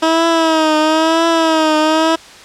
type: tone with vibrato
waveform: 15% pulse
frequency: 320 Hz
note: D#4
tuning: 49 cents sharp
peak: -4 dBFS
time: 0.02-2.16 s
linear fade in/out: 10 ms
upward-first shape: triangle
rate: 1 Hz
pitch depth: 74 cents each way
effects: white hiss -37 dBFS RMS until 2.44 s + low-pass 6000 Hz 12 dB/octave